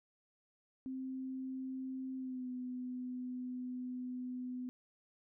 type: tone with pitch glide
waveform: sine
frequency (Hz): 261.6 to 251.1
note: C4 to B3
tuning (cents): 0 to +29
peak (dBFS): -39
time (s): 0.86-4.69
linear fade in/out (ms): 0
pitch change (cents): -71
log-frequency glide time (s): 2.17-2.49
effects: none

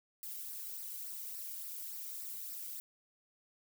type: noise with flanger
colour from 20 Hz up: violet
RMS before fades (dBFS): -44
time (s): 0.23-2.8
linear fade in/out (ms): 0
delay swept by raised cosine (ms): 0.29 to 1.17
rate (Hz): 3.5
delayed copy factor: -0.55
effects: none

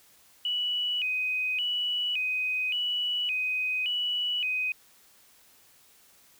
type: tone with vibrato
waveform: sine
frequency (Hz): 2719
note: F7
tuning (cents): -47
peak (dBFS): -26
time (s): 0.45-4.72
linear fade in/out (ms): 2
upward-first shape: square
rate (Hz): 0.88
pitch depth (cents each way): 140
effects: white hiss -59 dBFS RMS until 6.39 s

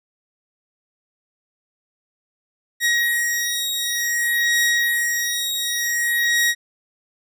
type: beating tone pair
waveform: sawtooth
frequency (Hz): 1893 / 1893.55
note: A#6 / A#6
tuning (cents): +26 / +27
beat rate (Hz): 0.55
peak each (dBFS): -18 / -18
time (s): 2.8-6.55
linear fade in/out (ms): 50
effects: none

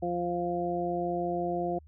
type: harmonic tone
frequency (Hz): 174.61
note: F3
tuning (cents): 0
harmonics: 1 / 2 / 3 / 4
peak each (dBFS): -36 / -32 / -36 / -32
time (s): 0.02-1.79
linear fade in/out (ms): 10
effects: added 76 Hz sine -51 dBFS peak until 1.87 s

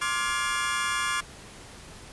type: chord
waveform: 30% pulse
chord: D half-diminished seventh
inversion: third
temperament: just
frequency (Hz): 1057.2 / 1174.7 / 1409.6 / 1691.5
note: C6 / D6 / F6 / Ab6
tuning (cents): +18 / 0 / +16 / +31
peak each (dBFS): -29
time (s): 0.01-1.21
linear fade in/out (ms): 10
effects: pink hiss -46 dBFS RMS until 2.12 s + resampled to 24000 Hz

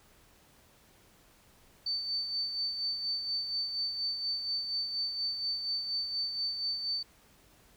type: tone with tremolo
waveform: sine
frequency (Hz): 4550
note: C#8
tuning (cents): +44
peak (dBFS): -29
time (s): 1.86-7.03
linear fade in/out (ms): 5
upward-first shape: sine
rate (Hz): 4.2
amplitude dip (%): 50
effects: pink hiss -62 dBFS RMS until 7.76 s

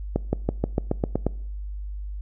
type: accelerating click train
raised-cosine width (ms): 2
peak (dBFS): -8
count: 9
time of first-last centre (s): 0.16-1.266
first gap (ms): 170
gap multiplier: 0.94
effects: noise-tail reverb RT60 0.7 s tail -23 dB re dry + added 50 Hz sine -30 dBFS peak until 2.21 s

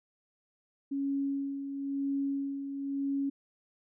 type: tone with tremolo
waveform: sine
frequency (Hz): 277.2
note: C#4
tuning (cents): 0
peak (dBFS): -28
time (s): 0.91-3.3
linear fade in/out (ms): 10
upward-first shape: sine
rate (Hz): 0.99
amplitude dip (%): 55
effects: none

